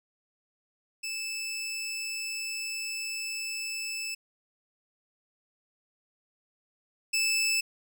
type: tone pair in turn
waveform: 20% pulse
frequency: 2629 / 2629 Hz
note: E7 / E7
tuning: -5 / -5 cents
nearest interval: unison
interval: 0 cents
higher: neither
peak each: -28 / -20 dBFS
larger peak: second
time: 1.03-4.15 / 7.13-7.61 s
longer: first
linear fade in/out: 10 ms
effects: none